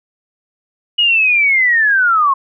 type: linear sweep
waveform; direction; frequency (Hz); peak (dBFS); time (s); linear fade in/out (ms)
sine; down; 2912 to 1056; -9; 0.98-2.34; 10
effects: none